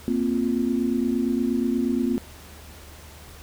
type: chord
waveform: sine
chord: Bb suspended second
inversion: none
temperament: equal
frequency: 233.1 / 261.6 / 349.2 Hz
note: Bb3 / C4 / F4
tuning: 0 / 0 / 0 cents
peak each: -24 / -24 / -28 dBFS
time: 0.08-2.18 s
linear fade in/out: 0 ms
effects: added 75 Hz sine -45 dBFS peak until 3.42 s + pink hiss -46 dBFS RMS until 3.42 s